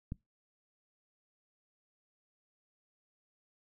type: click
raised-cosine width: 5 ms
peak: -25 dBFS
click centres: 0.121 s
effects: noise-tail reverb RT60 0.2 s tail -23 dB re dry